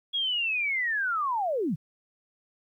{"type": "linear sweep", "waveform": "sine", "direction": "down", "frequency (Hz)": [3343, 123.47], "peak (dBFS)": -25, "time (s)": [0.13, 1.76], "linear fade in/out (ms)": 20, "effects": ["11-bit"]}